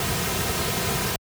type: noise with comb filter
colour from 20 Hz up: pink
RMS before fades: -25 dBFS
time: 0-1.16 s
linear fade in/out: 2 ms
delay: 3.5 ms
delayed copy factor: -0.55
effects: high-pass 60 Hz 12 dB/octave